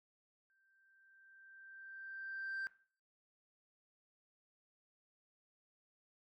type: tone with exponential growth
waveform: sine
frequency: 1568 Hz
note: G6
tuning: in tune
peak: -35 dBFS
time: 0.5-2.67 s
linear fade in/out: 0 ms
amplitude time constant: 470 ms
effects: noise-tail reverb RT60 0.4 s tail -17 dB re dry + tanh soft clip ceiling -37 dBFS